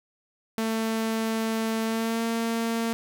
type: tone with pitch glide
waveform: sawtooth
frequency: 223.2 to 228.7 Hz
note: A3 to A#3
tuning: +25 to -33 cents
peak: -21 dBFS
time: 0.58-2.93 s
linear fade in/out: 0 ms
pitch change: +42 cents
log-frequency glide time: 1.85-2.22 s
effects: none